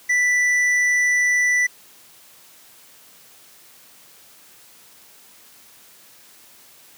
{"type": "tone with hard clipping", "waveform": "triangle", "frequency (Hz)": 1975.5, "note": "B6", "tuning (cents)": 0, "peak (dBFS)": -17, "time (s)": [0.09, 1.67], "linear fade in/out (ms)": 10, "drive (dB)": 10, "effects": ["white hiss -49 dBFS RMS until 6.97 s", "high-pass 100 Hz 12 dB/octave"]}